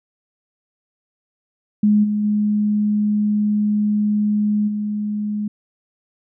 sine tone with level steps, 209.3 Hz, G#3, 14 cents sharp, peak -11 / -17 / -15 / -20 dBFS, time 1.83-5.48 s, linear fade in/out 5 ms, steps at 2.03 / 2.23 / 4.67 s, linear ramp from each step 20 ms, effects none

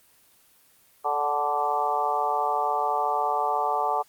harmonic tone with a mistuned harmonic, 145.9 Hz, D3, 11 cents flat, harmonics 3 / 4 / 5 / 6 / 7 / 8, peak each -33 / -33 / -27 / -27 / -34 / -29 dBFS, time 1.04-4.03 s, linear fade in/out 20 ms, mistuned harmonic 5, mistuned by +28 cents, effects white hiss -59 dBFS RMS until 4.08 s + Opus 24 kbps

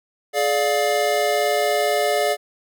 square chord, D diminished, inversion second, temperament just, 422.9 / 587.3 / 704.8 Hz, Ab4 / D5 / F5, +31 / 0 / +16 cents, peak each -24 / -22 / -23 dBFS, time 0.33-2.37 s, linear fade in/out 50 ms, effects none

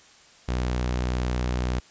sawtooth tone, 61.74 Hz, B1, in tune, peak -20 dBFS, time 0.48-1.8 s, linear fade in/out 10 ms, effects white hiss -53 dBFS RMS until 1.9 s + resampled to 16000 Hz

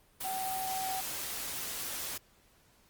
sine tone in noise, 761 Hz, F#5, 48 cents sharp, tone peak -34 dBFS, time 0.24-1.01 s, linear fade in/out 10 ms, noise white, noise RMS -38 dBFS, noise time 0.2-2.18 s, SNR +1 dB, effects pink hiss -65 dBFS RMS until 2.89 s + Opus 32 kbps

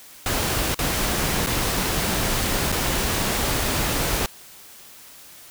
pink noise with dropouts, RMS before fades -23 dBFS, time 0.26-4.26 s, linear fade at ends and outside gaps 1 ms, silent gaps 0.745-0.79 / 1.463-1.47 / 2.718-2.724 s, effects white hiss -45 dBFS RMS until 5.5 s

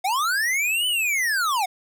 square linear two-way sweep, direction up then down, 707 to 3030 to 707 Hz, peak -21 dBFS, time 0.04-1.66 s, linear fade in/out 10 ms, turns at 0.87 s, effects none

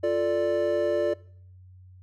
triangle chord, D minor, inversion first, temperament equal, 349.2 / 440 / 587.3 Hz, F4 / A4 / D5, 0 / 0 / 0 cents, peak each -26 / -27 / -22 dBFS, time 0.03-1.14 s, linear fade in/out 10 ms, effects noise-tail reverb RT60 0.6 s tail -22 dB re dry + added 92 Hz sine -47 dBFS peak until 2.02 s

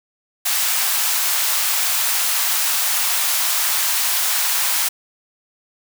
white high-pass noise, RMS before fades -19 dBFS, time 0.45-4.89 s, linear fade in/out 10 ms, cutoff 740 Hz, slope 24 dB/octave, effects none

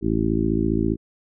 harmonic tone with a mistuned harmonic, 55 Hz, A1, in tune, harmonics 1 / 2 / 3 / 4 / 5 / 6 / 7, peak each -28 / -28 / -28 / -25 / -26 / -24 / -28 dBFS, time 0.01-0.97 s, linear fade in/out 50 ms, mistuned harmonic 1, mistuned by -32 cents, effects none

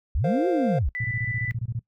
sine linear two-way sweep, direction up then down, 46.49 to 379.2 to 46.49 Hz, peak -21 dBFS, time 0.15-0.89 s, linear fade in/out 0 ms, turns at 0.48 s
triangle chord, Bb suspended second, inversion none, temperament just, 466.2 / 524.4 / 699.2 Hz, Bb4 / C5 / F5, 0 / +4 / +2 cents, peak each -30 / -24 / -28 dBFS, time 0.24-0.79 s, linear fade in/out 5 ms
sine tone, 1986 Hz, B6, 9 cents sharp, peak -28 dBFS, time 0.95-1.51 s, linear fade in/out 0 ms
sine tone bursts, 116.8 Hz, A#2, 4 cents sharp, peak -25 dBFS, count 12, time 1-1.793 s, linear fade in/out 5 ms, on 45 ms, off 23 ms
effects noise-tail reverb RT60 0.1 s tail -20 dB re dry

